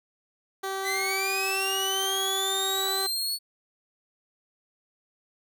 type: tone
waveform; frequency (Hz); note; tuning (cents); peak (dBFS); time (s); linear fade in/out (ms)
15% pulse; 386.4; G4; -25; -23; 0.63-3.07; 10
type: linear sweep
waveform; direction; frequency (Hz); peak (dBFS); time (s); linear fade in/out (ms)
sawtooth; up; 1975.5 to 4435; -24; 0.83-3.39; 50
effects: none